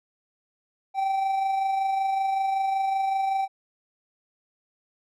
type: tone with amplitude modulation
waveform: triangle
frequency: 776 Hz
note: G5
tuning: 18 cents flat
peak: -19 dBFS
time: 0.94-3.48 s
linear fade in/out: 50 ms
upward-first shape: sine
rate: 25.3 Hz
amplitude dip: 35%
effects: none